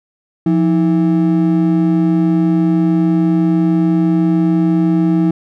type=ring-modulated tone; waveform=triangle; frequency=246.9 Hz; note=B3; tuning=in tune; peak=-5 dBFS; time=0.46-5.31 s; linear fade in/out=5 ms; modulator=73.1 Hz; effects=none